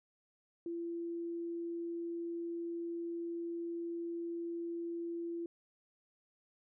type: tone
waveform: sine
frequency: 339.1 Hz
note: E4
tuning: 49 cents sharp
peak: -37 dBFS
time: 0.66-5.46 s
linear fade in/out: 2 ms
effects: none